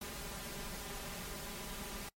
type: noise with comb filter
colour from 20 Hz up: pink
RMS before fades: -44 dBFS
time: 0.01-2.09 s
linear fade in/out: 5 ms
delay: 5 ms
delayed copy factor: +0.7
effects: noise-tail reverb RT60 0.1 s tail -23 dB re dry + MP3 64 kbps